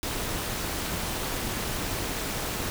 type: noise with amplitude modulation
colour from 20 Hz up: pink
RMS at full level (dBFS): -28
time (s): 0.03-2.7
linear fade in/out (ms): 0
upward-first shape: sine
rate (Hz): 248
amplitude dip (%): 65
effects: none